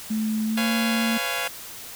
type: tone with pitch glide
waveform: sine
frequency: 217.9 to 226.9 Hz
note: A3 to A#3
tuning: -17 to -47 cents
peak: -22 dBFS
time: 0.1-1.18 s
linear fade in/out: 10 ms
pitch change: +70 cents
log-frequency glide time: 0.46-0.66 s
type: chord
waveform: 10% pulse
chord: C# dominant seventh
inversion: third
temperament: just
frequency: 498.9 / 554.4 / 693 / 831.5 Hz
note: B4 / C#5 / E#5 / G#5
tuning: +17 / 0 / -14 / +2 cents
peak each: -24 / -24 / -21 / -24 dBFS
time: 0.57-1.48 s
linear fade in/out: 5 ms
effects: white hiss -39 dBFS RMS until 1.95 s